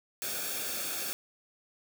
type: noise with comb filter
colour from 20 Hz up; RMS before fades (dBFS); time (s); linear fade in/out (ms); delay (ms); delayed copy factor
white; -35; 0.22-1.13; 0; 1; -0.65
effects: none